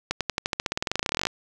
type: accelerating click train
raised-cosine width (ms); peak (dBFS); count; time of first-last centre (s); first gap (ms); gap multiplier
0.2; -7; 26; 0.11-1.27; 97; 0.93
effects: none